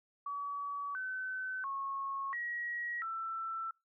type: tone with pitch steps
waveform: sine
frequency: 1138 / 1521 / 1095 / 1906 / 1334 Hz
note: C#6 / F#6 / C#6 / A#6 / E6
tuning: +45 / +47 / -22 / +38 / +20 cents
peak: -36 dBFS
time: 0.26-3.71 s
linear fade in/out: 5 ms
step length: 690 ms
effects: noise-tail reverb RT60 0.2 s tail -23 dB re dry